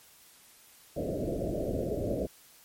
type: low-pass noise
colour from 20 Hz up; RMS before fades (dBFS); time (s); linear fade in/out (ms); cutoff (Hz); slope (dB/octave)
white; -32; 0.96-2.27; 10; 650; 96
effects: white hiss -57 dBFS RMS until 2.64 s + MP3 64 kbps